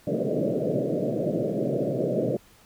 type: band-pass noise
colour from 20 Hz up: white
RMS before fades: -26 dBFS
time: 0.07-2.37 s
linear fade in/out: 5 ms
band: 120 to 630 Hz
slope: 96 dB/octave
effects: pink hiss -56 dBFS RMS until 2.65 s